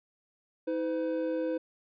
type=tone pair together; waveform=triangle; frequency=320 / 507.1 Hz; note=D#4 / B4; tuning=+49 / +46 cents; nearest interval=minor sixth; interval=797 cents; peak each=-30 / -29 dBFS; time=0.67-1.58 s; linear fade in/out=10 ms; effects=resampled to 11025 Hz